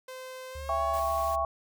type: tone with pitch glide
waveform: sawtooth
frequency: 516 to 562.7 Hz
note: C5 to C#5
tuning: -24 to +26 cents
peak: -36 dBFS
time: 0.08-1 s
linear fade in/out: 5 ms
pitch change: +150 cents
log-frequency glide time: 0.5-0.84 s
type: tone with vibrato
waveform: sine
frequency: 71.9 Hz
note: D2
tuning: 36 cents flat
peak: -38 dBFS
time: 0.55-1.45 s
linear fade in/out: 5 ms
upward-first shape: triangle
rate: 5.6 Hz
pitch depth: 67 cents each way
type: chord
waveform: sine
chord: C# diminished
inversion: first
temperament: just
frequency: 665.2 / 798.3 / 1108.7 Hz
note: E5 / G5 / C#6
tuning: +16 / +31 / 0 cents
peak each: -30 / -33 / -29 dBFS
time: 0.69-1.45 s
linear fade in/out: 2 ms
type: noise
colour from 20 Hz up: white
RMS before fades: -45 dBFS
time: 0.93-1.36 s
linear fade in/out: 10 ms
effects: none